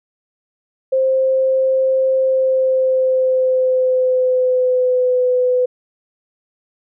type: tone with pitch glide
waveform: sine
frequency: 526 to 501.4 Hz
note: C5 to B4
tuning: +9 to +26 cents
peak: -12 dBFS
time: 0.92-5.66 s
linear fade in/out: 10 ms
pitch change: -83 cents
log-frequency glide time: 2.16-5.28 s
effects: none